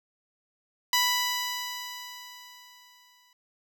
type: tone with exponential decay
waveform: 10% pulse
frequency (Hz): 987.8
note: B5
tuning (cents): 0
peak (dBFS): -12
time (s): 0.93-3.33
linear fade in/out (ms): 2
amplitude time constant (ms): 520
effects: none